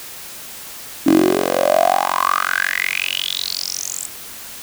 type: tone with high-pass filter sweep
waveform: 10% pulse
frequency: 45.46 Hz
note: F#1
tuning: 30 cents flat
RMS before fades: -18 dBFS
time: 1.06-4.07 s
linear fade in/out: 10 ms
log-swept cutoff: 290 to 8100 Hz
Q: 8.5
effects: white hiss -34 dBFS RMS until 4.62 s